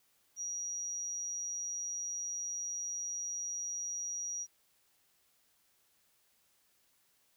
sine tone, 5760 Hz, F#8, 47 cents flat, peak -36 dBFS, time 0.36-4.47 s, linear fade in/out 50 ms, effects white hiss -72 dBFS RMS until 7.36 s

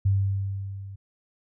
sine tone with level ramp, 98 Hz, G2, in tune, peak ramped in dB -17 to -37 dBFS, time 0.05-0.96 s, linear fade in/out 10 ms, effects none

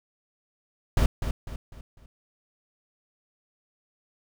brown noise with echo, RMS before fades -19 dBFS, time 0.97-1.06 s, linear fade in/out 2 ms, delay 250 ms, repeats 4, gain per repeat -8 dB, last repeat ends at 2.06 s, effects none

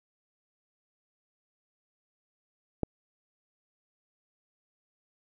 click, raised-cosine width 2 ms, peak -14 dBFS, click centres 2.833 s, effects none

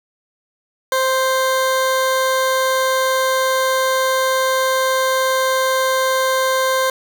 20% pulse tone, 523.3 Hz, C5, in tune, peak -10 dBFS, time 0.92-6.9 s, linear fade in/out 2 ms, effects none

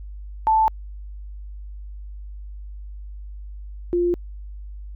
sine tone pair in turn, 879 / 349.8 Hz, A5 / F4, -2 / +3 cents, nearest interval octave + major third, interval 1595 cents, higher first, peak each -14 / -17 dBFS, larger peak first, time 0.47-0.68 / 3.93-4.14 s, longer neither, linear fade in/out 0 ms, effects added 50 Hz sine -33 dBFS peak until 4.95 s

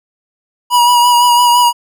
square tone with vibrato, 967 Hz, B5, 37 cents flat, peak -7 dBFS, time 0.7-1.73 s, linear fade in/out 50 ms, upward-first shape sine, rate 5.9 Hz, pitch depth 25 cents each way, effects none

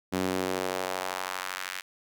sawtooth tone with high-pass filter sweep, 92.7 Hz, F#2, 4 cents sharp, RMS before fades -32 dBFS, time 0.12-1.82 s, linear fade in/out 20 ms, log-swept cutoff 230 to 1900 Hz, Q 1.3, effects none

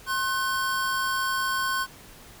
square tone pair together, 1066 / 1507.6 Hz, C6 / F#6, +32 / +32 cents, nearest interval tritone, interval 600 cents, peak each -28 / -28 dBFS, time 0.06-1.87 s, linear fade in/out 50 ms, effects pink hiss -48 dBFS RMS until 2.4 s

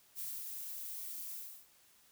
violet noise with ADSR envelope, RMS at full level -41 dBFS, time 0.15-1.67 s, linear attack 46 ms, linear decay 220 ms, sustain -3 dB, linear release 330 ms, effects white hiss -66 dBFS RMS until 2.11 s

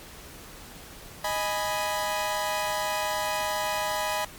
sawtooth chord, G# minor, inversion second, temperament equal, 622.3 / 830.6 / 987.8 Hz, D#5 / G#5 / B5, 0 / 0 / 0 cents, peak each -27 dBFS, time 1.24-4.25 s, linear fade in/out 5 ms, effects pink hiss -45 dBFS RMS until 4.38 s + MP3 96 kbps

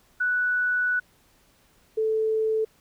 sine tone pair in turn, 1480 / 438.9 Hz, F#6 / A4, 0 / -4 cents, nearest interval octave + major sixth, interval 2104 cents, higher first, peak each -21 dBFS, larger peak neither, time 0.2-1 / 1.97-2.65 s, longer first, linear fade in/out 10 ms, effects pink hiss -61 dBFS RMS until 2.8 s

